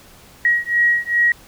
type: beating tone pair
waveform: sine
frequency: 1900 / 1902.5 Hz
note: A#6 / A#6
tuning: +33 / +35 cents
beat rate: 2.5 Hz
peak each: -17 dBFS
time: 0.45-1.32 s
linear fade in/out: 2 ms
effects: pink hiss -46 dBFS RMS until 1.47 s